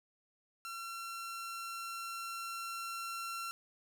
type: tone with level ramp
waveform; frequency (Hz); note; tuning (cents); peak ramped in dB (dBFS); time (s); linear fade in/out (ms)
sawtooth; 1360; F6; -46; -38 to -35; 0.65-3.51; 0
effects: none